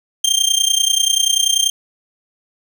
25% pulse tone with amplitude modulation, 3174 Hz, G7, 21 cents sharp, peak -6 dBFS, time 0.24-1.7 s, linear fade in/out 5 ms, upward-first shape sine, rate 30.3 Hz, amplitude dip 85%, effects none

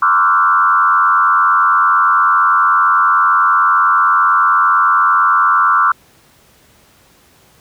sine tone with frequency modulation, 1244.5 Hz, D#6, in tune, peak -8 dBFS, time 0.02-5.92 s, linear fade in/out 5 ms, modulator 88.9 Hz, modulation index 2.2, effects pink hiss -49 dBFS RMS until 7.6 s + high-pass 60 Hz 12 dB/octave

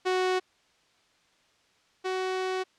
sawtooth tone pair in turn, 370 / 373.7 Hz, F#4 / F#4, 0 / +17 cents, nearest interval unison, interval 17 cents, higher second, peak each -20 / -24 dBFS, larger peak first, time 0.05-0.4 / 2.04-2.64 s, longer second, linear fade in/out 20 ms, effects white hiss -65 dBFS RMS until 2.78 s + low-pass 5000 Hz 12 dB/octave

